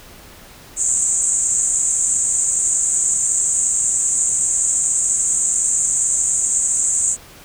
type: band-pass noise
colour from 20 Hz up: pink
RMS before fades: -18 dBFS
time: 0.76-7.17 s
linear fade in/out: 50 ms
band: 6900 to 8300 Hz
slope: 96 dB/octave
effects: pink hiss -42 dBFS RMS until 7.44 s